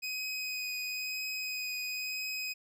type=tone with vibrato; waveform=25% pulse; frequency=2510 Hz; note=D#7; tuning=15 cents sharp; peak=-31 dBFS; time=0.02-2.54 s; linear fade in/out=20 ms; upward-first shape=triangle; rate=0.99 Hz; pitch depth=13 cents each way; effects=none